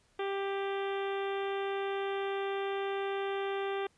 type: harmonic tone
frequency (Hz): 393.8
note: G4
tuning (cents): +8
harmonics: 1 / 2 / 3 / 4 / 5 / 6 / 7 / 8 / 9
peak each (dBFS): -33 / -39 / -43 / -45 / -47 / -49 / -50 / -51 / -52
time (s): 0.19-3.87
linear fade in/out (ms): 5
effects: pink hiss -69 dBFS RMS until 3.97 s + resampled to 22050 Hz